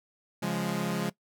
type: chord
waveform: sawtooth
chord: Db major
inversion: none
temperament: equal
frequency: 138.59 / 174.61 / 207.7 Hz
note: Db3 / F3 / Ab3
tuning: 0 / 0 / 0 cents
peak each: -32 / -28 / -28 dBFS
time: 0.42-1.1 s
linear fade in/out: 10 ms
effects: noise-tail reverb RT60 0.1 s tail -19 dB re dry